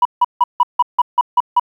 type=tone bursts; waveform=sine; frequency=977 Hz; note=B5; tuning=19 cents flat; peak=-6 dBFS; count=9; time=0.02-1.597 s; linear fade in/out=5 ms; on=33 ms; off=160 ms; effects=tanh soft clip ceiling -5 dBFS + 8-bit

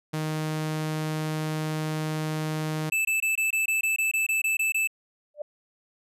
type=tone; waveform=sawtooth; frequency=155.56 Hz; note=D#3; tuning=in tune; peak=-23 dBFS; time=0.13-2.9 s; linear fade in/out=10 ms
type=tone bursts; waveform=square; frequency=2632 Hz; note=E7; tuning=3 cents flat; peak=-23 dBFS; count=13; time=2.92-4.874 s; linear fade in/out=5 ms; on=130 ms; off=22 ms
type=tone with exponential growth; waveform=sine; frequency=594 Hz; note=D5; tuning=20 cents sharp; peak=-26 dBFS; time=5.34-5.42 s; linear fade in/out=5 ms; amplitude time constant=16 ms
effects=resampled to 32000 Hz

